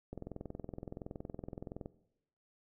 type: click train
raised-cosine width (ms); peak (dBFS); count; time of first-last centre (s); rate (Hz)
2; -29; 38; 0.13-1.859; 21.4
effects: noise-tail reverb RT60 0.8 s tail -18 dB re dry